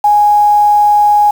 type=tone with quantisation; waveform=sine; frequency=830.6 Hz; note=G#5; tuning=in tune; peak=-5 dBFS; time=0.04-1.31 s; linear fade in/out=5 ms; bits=5; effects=none